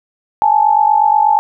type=tone pair together; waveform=sine; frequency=831.7 / 880 Hz; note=G#5 / A5; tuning=+2 / 0 cents; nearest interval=minor second; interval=98 cents; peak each=-11 dBFS; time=0.42-1.39 s; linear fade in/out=0 ms; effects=none